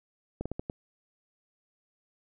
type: slowing click train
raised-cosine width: 2 ms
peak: -20 dBFS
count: 5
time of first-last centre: 0.41-0.699 s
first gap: 46 ms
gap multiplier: 1.31
effects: none